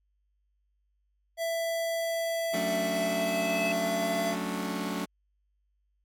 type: tone with pitch glide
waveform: square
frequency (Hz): 664 to 673.3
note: E5 to E5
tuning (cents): +12 to +36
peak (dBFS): -29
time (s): 1.37-4.36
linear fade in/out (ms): 50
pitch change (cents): +24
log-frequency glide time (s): 2.92-4.15
type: tone with exponential growth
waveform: sine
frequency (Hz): 2600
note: E7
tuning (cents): -24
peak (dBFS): -29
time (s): 2.01-3.72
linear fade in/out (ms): 0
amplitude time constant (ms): 370
type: chord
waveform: sawtooth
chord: D major seventh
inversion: first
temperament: just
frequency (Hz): 183.54 / 220.2 / 275.3 / 293.7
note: F#3 / A3 / C#4 / D4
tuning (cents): -14 / +2 / -12 / 0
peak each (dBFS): -31 / -32 / -33 / -34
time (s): 2.53-5.06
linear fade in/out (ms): 20
effects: added 50 Hz sine -70 dBFS peak until 6.04 s + AAC 64 kbps